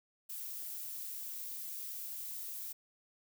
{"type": "noise", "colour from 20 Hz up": "violet", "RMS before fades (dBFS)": -43, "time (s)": [0.29, 2.73], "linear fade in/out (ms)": 10, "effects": []}